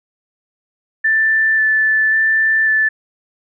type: tone with vibrato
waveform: sine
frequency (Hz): 1760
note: A6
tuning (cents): 0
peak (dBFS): -11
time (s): 1.04-2.89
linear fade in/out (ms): 10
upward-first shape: square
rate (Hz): 0.92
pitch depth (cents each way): 9
effects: none